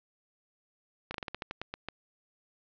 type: slowing click train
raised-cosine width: 0.3 ms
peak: -20 dBFS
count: 11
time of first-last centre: 1.11-1.886 s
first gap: 33 ms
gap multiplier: 1.18
effects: resampled to 11025 Hz + 8-bit